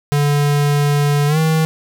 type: tone with pitch glide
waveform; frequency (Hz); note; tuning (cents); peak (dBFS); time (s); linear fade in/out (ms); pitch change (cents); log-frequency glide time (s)
square; 145 to 159.04; D3 to D#3; -22 to +38; -13; 0.12-1.65; 0; +160; 1.27-1.38
effects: none